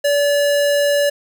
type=tone; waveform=square; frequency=575 Hz; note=D5; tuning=37 cents flat; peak=-14 dBFS; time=0.04-1.1 s; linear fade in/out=10 ms; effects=none